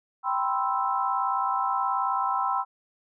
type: chord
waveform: sine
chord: C major seventh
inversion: second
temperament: equal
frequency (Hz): 784 / 987.8 / 1046.5 / 1318.5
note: G5 / B5 / C6 / E6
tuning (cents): 0 / 0 / 0 / 0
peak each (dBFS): -29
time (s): 0.23-2.65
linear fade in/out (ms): 50
effects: none